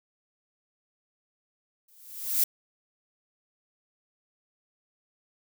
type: noise with exponential growth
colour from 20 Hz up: violet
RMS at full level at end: -21 dBFS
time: 1.88-2.44 s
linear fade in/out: 5 ms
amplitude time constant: 120 ms
effects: none